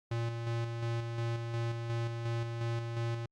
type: tone with tremolo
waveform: square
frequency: 116.5 Hz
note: A#2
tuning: 1 cent flat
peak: -32 dBFS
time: 0.11-3.26 s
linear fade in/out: 5 ms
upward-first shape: square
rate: 2.8 Hz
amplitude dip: 40%
effects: low-pass 5000 Hz 12 dB/octave + Opus 48 kbps